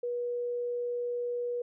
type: tone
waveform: sine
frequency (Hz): 483.9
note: B4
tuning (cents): -35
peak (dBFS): -30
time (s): 0.03-1.62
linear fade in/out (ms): 5
effects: none